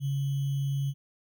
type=tone with sample-and-hold; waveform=sine; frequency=138.59 Hz; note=C#3; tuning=in tune; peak=-26 dBFS; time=0-0.94 s; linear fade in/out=50 ms; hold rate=3150 Hz; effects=none